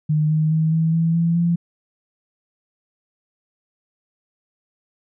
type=tone with pitch steps; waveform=sine; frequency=152.9 / 155.75 / 158.66 / 161.62 / 164.63 / 167.7 / 170.83 Hz; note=D#3 / D#3 / D#3 / E3 / E3 / E3 / F3; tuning=-30 / +2 / +34 / -34 / -2 / +30 / -38 cents; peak=-15 dBFS; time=0.09-1.56 s; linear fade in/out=10 ms; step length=210 ms; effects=none